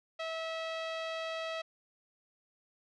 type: tone with low-pass filter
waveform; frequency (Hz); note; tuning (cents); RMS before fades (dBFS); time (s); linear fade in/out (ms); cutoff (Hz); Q
sawtooth; 649; E5; -27; -38; 0.19-1.62; 10; 3600; 1.7
effects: none